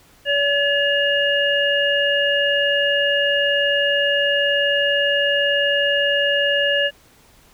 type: harmonic tone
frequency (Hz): 569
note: C#5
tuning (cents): +45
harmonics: 1 / 3 / 5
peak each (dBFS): -20 / -20 / -20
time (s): 0.25-6.91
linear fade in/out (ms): 50
effects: pink hiss -52 dBFS RMS until 7.53 s